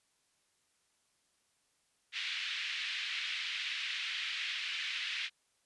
white band-pass noise, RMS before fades -38 dBFS, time 2.12-5.3 s, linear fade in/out 50 ms, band 1900 to 3500 Hz, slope 24 dB/octave, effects white hiss -75 dBFS RMS until 5.65 s + resampled to 24000 Hz

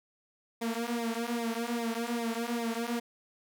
sawtooth tone with flanger, 233.1 Hz, A#3, in tune, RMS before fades -33 dBFS, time 0.61-3 s, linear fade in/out 10 ms, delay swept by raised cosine 0.66 to 5.36 ms, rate 2.5 Hz, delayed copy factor -1, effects none

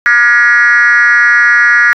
sine tone with frequency modulation, 1675 Hz, G#6, 14 cents sharp, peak -3 dBFS, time 0.06-1.93 s, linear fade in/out 0 ms, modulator 242 Hz, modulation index 1.3, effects tanh soft clip ceiling 0 dBFS

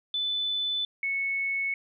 sine tone pair in turn, 3502 / 2206 Hz, A7 / C#7, -9 / -9 cents, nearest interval minor sixth, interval 800 cents, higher first, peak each -26 dBFS, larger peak neither, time 0.14-0.85 / 1.03-1.74 s, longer neither, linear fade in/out 2 ms, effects none

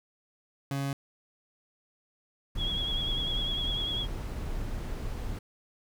30% pulse tone, 138.59 Hz, C#3, in tune, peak -27 dBFS, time 0.71-0.93 s, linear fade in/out 2 ms
brown noise, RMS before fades -34 dBFS, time 2.55-5.39 s, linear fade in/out 5 ms
sine tone with vibrato, 3322 Hz, G#7, in tune, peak -30 dBFS, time 2.57-4.07 s, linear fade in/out 50 ms, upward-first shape triangle, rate 10 Hz, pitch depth 39 cents each way
effects none

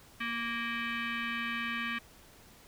sine tone with frequency modulation, 233.9 Hz, A#3, 6 cents sharp, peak -32 dBFS, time 0.2-1.99 s, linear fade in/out 10 ms, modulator 698 Hz, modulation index 3.8, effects pink hiss -57 dBFS RMS until 2.67 s

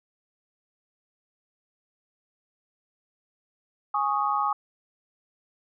sine chord, Ab suspended fourth, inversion none, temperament just, 830.6 / 1107.5 / 1245.9 Hz, Ab5 / Db6 / Eb6, 0 / -2 / +2 cents, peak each -27 dBFS, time 3.94-4.53 s, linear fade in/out 5 ms, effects none

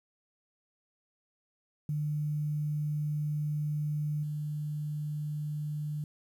sine tone with level steps, 150 Hz, D3, 37 cents sharp, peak -29 / -32 dBFS, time 1.89-6.04 s, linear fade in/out 2 ms, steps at 4.23 s, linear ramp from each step 5 ms, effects 10-bit

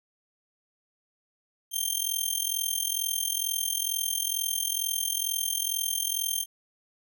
10% pulse tone with amplitude modulation, 3170 Hz, G7, 19 cents sharp, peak -15 dBFS, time 1.71-6.46 s, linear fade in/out 50 ms, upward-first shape sine, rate 42.2 Hz, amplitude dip 85%, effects none

